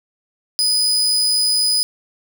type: tone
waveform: 35% pulse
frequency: 4978 Hz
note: D#8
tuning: in tune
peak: -13 dBFS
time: 0.59-1.83 s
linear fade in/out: 0 ms
effects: 7-bit